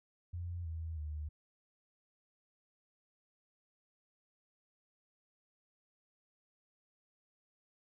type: tone with pitch steps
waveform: sine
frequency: 87.1 / 81.27 / 75.82 Hz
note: F2 / E2 / D#2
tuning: -4 / -24 / -44 cents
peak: -38 dBFS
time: 0.33-1.29 s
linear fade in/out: 10 ms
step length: 320 ms
effects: none